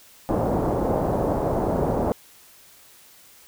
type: low-pass noise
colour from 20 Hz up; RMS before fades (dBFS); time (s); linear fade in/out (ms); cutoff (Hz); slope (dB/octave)
white; -23; 0.29-2.12; 0; 750; 24
effects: white hiss -51 dBFS RMS until 3.47 s